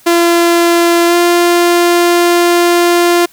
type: tone with pitch glide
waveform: sawtooth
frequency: 341.9 to 347.3 Hz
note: F4 to F4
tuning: -37 to -10 cents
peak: -3 dBFS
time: 0.06-3.26 s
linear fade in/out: 10 ms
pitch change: +27 cents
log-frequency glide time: 1.07-1.15 s
effects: white hiss -44 dBFS RMS until 3.32 s